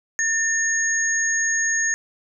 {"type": "tone pair together", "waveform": "sine", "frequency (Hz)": [1800, 6572], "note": ["A6", "G#8"], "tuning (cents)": [39, -19], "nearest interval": "octave + minor seventh", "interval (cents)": 2242, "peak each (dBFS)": [-21, -22], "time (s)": [0.19, 1.94], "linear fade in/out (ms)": 0, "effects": []}